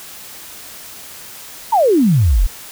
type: exponential sweep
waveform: sine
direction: down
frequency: 950 to 35.18 Hz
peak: -9 dBFS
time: 1.72-2.47 s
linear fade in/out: 10 ms
effects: white hiss -35 dBFS RMS until 2.71 s